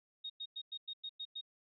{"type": "tone bursts", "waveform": "sine", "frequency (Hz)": 3729, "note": "A#7", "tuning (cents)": 0, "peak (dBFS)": -40, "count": 8, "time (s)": [0.24, 1.412], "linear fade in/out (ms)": 10, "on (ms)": 59, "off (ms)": 100, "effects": []}